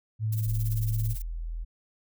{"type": "tone with pitch glide", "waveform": "sine", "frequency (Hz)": [109.2, 109.9], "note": ["A2", "A2"], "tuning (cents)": [-13, -2], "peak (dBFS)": -25, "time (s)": [0.19, 1.16], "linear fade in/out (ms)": 50, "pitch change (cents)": 11, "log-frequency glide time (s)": [0.32, 0.79]}
{"type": "noise with tremolo", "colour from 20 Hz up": "violet", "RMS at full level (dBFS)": -37, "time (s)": [0.32, 1.22], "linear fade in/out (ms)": 5, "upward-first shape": "triangle", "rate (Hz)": 18, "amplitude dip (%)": 90}
{"type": "tone", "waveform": "sine", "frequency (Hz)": 41.2, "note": "E1", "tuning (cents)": 0, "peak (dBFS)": -31, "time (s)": [0.46, 1.65], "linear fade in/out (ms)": 20}
{"effects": []}